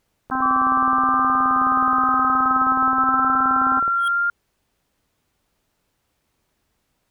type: click train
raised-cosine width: 1 ms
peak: -19 dBFS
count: 69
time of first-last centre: 0.3-3.879 s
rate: 19 Hz
type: harmonic tone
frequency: 260.6 Hz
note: C4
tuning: 7 cents flat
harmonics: 1 / 3 / 4 / 5 / 6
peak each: -26 / -26 / -24 / -26 / -29 dBFS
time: 0.31-3.8 s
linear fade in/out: 10 ms
type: exponential sweep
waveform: sine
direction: up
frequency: 1152 to 1402 Hz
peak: -17 dBFS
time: 0.42-4.3 s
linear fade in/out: 2 ms
type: tone with exponential growth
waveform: square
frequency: 3269 Hz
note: G#7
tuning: 28 cents flat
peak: -26 dBFS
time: 3.96-4.08 s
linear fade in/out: 2 ms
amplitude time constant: 26 ms
effects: pink hiss -71 dBFS RMS until 7.1 s